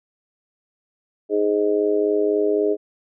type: harmonic tone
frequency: 103.83 Hz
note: G#2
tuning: in tune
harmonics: 3 / 4 / 5 / 6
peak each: -24 / -18 / -29 / -26 dBFS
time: 1.29-2.77 s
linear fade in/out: 50 ms
effects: none